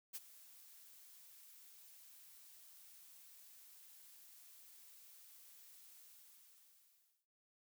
blue noise with ADSR envelope, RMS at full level -44 dBFS, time 0.13-7.27 s, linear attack 27 ms, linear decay 31 ms, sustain -17 dB, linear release 1300 ms, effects none

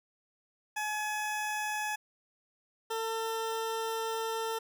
20% pulse tone pair in turn, 848 / 449.2 Hz, G#5 / A4, +36 / +36 cents, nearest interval major seventh, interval 1100 cents, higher first, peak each -27 dBFS, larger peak neither, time 0.76-1.96 / 2.9-4.59 s, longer second, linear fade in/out 10 ms, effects none

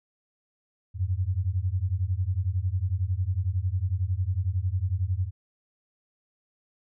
sine beating tone pair, 87.31 / 98.31 Hz, F2 / G2, 0 / +5 cents, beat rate 11 Hz, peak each -27 dBFS, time 0.94-5.31 s, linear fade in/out 50 ms, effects none

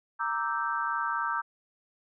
sine chord, E half-diminished seventh, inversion second, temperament equal with one note detuned, 932.3 / 1174.7 / 1318.5 / 1559.9 Hz, Bb5 / D6 / E6 / G6, 0 / 0 / 0 / -9 cents, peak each -33 dBFS, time 0.19-1.42 s, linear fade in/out 20 ms, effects none

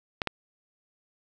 clicks, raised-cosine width 0.3 ms, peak -11 dBFS, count 2, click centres 0.218 / 0.273 s, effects none

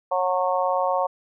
harmonic tone, 182.8 Hz, F#3, 21 cents flat, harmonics 3 / 4 / 5 / 6, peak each -24 / -25 / -26 / -27 dBFS, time 0.11-1.07 s, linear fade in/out 10 ms, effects none

